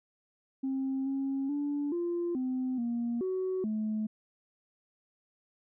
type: tone with pitch steps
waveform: sine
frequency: 267 / 271.6 / 288.8 / 345.9 / 256.8 / 236.4 / 373.8 / 215.8 Hz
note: C4 / C#4 / D4 / F4 / C4 / A#3 / F#4 / A3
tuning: +35 / -35 / -29 / -17 / -32 / +24 / +18 / -33 cents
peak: -28 dBFS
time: 0.63-4.07 s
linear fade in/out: 10 ms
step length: 430 ms
effects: tanh soft clip ceiling -26 dBFS